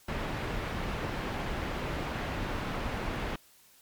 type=low-pass noise; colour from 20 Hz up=pink; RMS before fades=-34 dBFS; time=0.08-3.36 s; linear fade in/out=5 ms; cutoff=2500 Hz; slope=12 dB/octave; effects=white hiss -60 dBFS RMS until 3.81 s + MP3 96 kbps